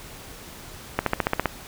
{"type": "accelerating click train", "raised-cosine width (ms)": 0.5, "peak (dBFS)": -5, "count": 8, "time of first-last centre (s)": [0.99, 1.457], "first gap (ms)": 73, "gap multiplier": 0.97, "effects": ["pink hiss -42 dBFS RMS until 1.67 s"]}